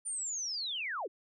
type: linear sweep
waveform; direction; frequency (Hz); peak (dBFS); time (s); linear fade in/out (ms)
sine; down; 9250 to 276.5; -34; 0.05-1.08; 20
effects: none